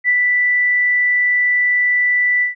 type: tone with ADSR envelope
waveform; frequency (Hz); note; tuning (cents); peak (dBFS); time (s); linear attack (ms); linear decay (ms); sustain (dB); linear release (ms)
sine; 1975.5; B6; 0; -10; 0.04-2.55; 46; 52; -2; 130
effects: none